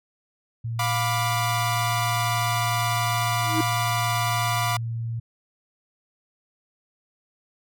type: tone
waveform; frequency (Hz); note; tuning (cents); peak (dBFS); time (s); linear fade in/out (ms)
sine; 115.3; A#2; -19; -26; 0.64-5.2; 10
type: chord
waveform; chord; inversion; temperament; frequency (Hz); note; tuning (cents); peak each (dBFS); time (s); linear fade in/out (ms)
sawtooth; B diminished; second; equal with one note detuned; 708.2 / 987.8 / 1174.7; F5 / B5 / D6; +24 / 0 / 0; -24; 0.79-4.77; 5
type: tone with exponential growth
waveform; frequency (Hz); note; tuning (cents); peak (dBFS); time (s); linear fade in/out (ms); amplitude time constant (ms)
triangle; 319.2; D#4; +44; -16; 3.4-3.61; 5; 45
effects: none